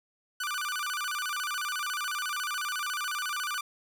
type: tone with vibrato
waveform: sawtooth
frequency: 1328 Hz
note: E6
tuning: 12 cents sharp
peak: -27 dBFS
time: 0.4-3.61 s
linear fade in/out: 5 ms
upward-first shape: square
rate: 14 Hz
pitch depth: 200 cents each way
effects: none